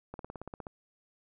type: slowing click train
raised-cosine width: 1 ms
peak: -27 dBFS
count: 10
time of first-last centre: 0.14-0.668 s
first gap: 52 ms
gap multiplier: 1.03
effects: none